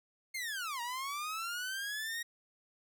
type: linear two-way sweep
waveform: sawtooth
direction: down then up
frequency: 2167 to 932.3 to 1890 Hz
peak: -33 dBFS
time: 0.34-2.23 s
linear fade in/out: 10 ms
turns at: 0.81 s
effects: none